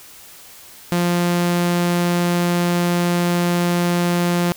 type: tone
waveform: sawtooth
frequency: 174.61 Hz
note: F3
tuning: in tune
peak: -12 dBFS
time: 0.92-4.52 s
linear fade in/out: 0 ms
effects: white hiss -42 dBFS RMS until 4.56 s